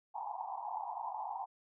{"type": "band-pass noise", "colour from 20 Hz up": "pink", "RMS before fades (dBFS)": -41, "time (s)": [0.14, 1.46], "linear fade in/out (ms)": 20, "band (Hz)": [730, 1000], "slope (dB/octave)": 96, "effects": []}